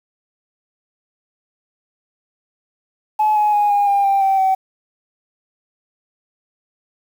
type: tone with pitch steps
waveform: sine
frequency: 855 / 841.3 / 827.8 / 814.5 / 801.4 / 788.6 / 775.9 / 763.5 Hz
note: A5 / G#5 / G#5 / G#5 / G5 / G5 / G5 / G5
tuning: -50 / +22 / -6 / -34 / +38 / +10 / -18 / -46 cents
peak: -11 dBFS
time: 3.19-4.55 s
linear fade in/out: 10 ms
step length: 170 ms
effects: tanh soft clip ceiling -9 dBFS + 7-bit